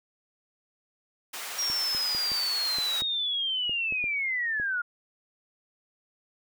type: high-pass noise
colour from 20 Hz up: pink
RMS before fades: -37 dBFS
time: 1.33-3.02 s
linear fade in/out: 10 ms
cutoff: 940 Hz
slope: 12 dB/octave
type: linear sweep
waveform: sine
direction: down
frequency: 5650 to 1396.9 Hz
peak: -26 dBFS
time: 1.58-4.82 s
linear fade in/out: 10 ms
type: clicks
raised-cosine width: 2 ms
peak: -28 dBFS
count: 10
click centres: 1.7 / 1.949 / 2.149 / 2.318 / 2.785 / 3.021 / 3.695 / 3.924 / 4.041 / 4.599 s
effects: none